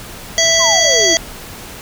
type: harmonic tone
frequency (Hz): 659.3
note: E5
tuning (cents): 0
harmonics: 1 / 3 / 5 / 7 / 9 / 10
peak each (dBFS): -17 / -17 / -17 / -17 / -17 / -17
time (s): 0.38-1.17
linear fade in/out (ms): 0
type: exponential sweep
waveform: sine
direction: down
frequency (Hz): 1108.7 to 312.7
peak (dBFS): -17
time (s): 0.59-1.15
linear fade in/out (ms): 20
effects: pink hiss -32 dBFS RMS until 1.81 s